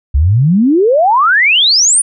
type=exponential sweep; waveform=sine; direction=up; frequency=63.9 to 9956 Hz; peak=-6 dBFS; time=0.14-2.02 s; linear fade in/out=10 ms; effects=none